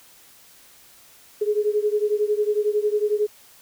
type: beating tone pair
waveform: sine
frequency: 415.8 / 426.8 Hz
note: G#4 / G#4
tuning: +2 / +47 cents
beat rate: 11 Hz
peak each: -21 / -23 dBFS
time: 1.41-3.27 s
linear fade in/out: 10 ms
effects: white hiss -51 dBFS RMS until 3.61 s